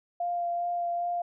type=tone with vibrato; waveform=sine; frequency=696 Hz; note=F5; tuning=6 cents flat; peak=-27 dBFS; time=0.2-1.22 s; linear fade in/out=5 ms; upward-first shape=sine; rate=2.5 Hz; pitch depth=12 cents each way; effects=none